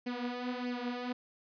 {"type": "tone with flanger", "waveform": "sawtooth", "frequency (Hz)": 246.3, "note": "B3", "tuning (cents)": -5, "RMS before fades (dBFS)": -37, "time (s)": [0.06, 1.13], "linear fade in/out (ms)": 10, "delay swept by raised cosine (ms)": [0.39, 5.79], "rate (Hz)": 1.6, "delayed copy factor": 0.7, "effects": ["resampled to 11025 Hz"]}